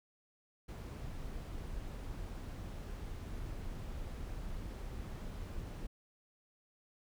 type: noise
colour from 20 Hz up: brown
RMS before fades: -43 dBFS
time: 0.68-5.87 s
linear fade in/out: 10 ms
effects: none